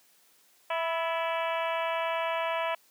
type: harmonic tone with a mistuned harmonic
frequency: 329.3 Hz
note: E4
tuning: 2 cents flat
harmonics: 2 / 3 / 4 / 5 / 6 / 7 / 8 / 9 / 10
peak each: -31 / -32 / -38 / -40 / -44 / -39 / -40 / -43 / -48 dBFS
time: 0.7-2.75 s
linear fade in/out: 5 ms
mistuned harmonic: 5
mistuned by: +52 cents
effects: white hiss -63 dBFS RMS until 2.9 s + high-pass 200 Hz 12 dB/octave